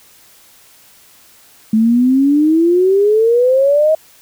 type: exponential sweep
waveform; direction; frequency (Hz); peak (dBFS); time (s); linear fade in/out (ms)
sine; up; 215.4 to 639; -8; 1.73-3.95; 5
effects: white hiss -46 dBFS RMS until 4.21 s